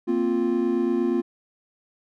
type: chord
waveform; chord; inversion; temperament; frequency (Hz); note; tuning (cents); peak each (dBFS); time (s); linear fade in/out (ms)
triangle; Bb suspended second; none; equal; 233.1 / 261.6 / 349.2; Bb3 / C4 / F4; 0 / 0 / 0; -24 / -24 / -21; 0.07-1.22; 20
effects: none